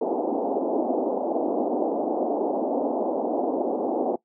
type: band-pass noise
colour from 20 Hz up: pink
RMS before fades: -25 dBFS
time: 0.01-4.16 s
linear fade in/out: 5 ms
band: 250 to 810 Hz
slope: 48 dB/octave
effects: noise-tail reverb RT60 0.1 s tail -19 dB re dry